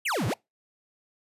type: exponential two-way sweep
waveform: square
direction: down then up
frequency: 3247 to 94.6 to 1075 Hz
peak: -26 dBFS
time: 0.05-0.34 s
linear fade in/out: 10 ms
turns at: 0.27 s
effects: noise-tail reverb RT60 0.2 s tail -25 dB re dry + resampled to 32000 Hz